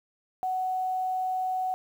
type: tone with quantisation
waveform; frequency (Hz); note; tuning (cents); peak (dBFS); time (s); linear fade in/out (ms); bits
sine; 745; F#5; +12; -26; 0.43-1.74; 0; 9
effects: none